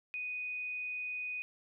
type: tone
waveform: sine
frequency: 2487 Hz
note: D#7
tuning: 1 cent flat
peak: -36 dBFS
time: 0.14-1.42 s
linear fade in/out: 0 ms
effects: none